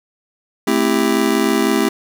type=chord; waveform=square; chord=A minor seventh; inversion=none; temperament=just; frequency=220 / 264 / 330 / 396 Hz; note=A3 / C4 / E4 / G4; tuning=0 / +16 / +2 / +18 cents; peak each=-20 dBFS; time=0.67-1.89 s; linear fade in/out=5 ms; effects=none